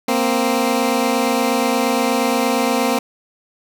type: tone pair together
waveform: 15% pulse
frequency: 233.1 / 261.6 Hz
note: A#3 / C4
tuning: 0 / 0 cents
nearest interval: major second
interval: 200 cents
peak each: -12 dBFS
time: 0.08-2.99 s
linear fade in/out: 5 ms
effects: none